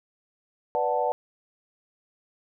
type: chord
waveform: sine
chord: B minor seventh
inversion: none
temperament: equal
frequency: 493.9 / 587.3 / 740 / 880 Hz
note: B4 / D5 / F#5 / A5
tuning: 0 / 0 / 0 / 0 cents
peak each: -28 dBFS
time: 0.75-1.12 s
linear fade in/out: 0 ms
effects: none